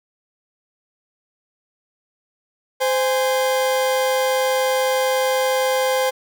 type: tone pair together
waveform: 40% pulse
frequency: 518.5 / 823 Hz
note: C5 / G#5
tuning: -16 / -16 cents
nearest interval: minor sixth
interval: 800 cents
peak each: -17 / -23 dBFS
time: 2.8-6.11 s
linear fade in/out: 20 ms
effects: none